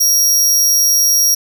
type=tone; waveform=sawtooth; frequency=5650 Hz; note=F8; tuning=19 cents sharp; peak=-7 dBFS; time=0-1.35 s; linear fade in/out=10 ms; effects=none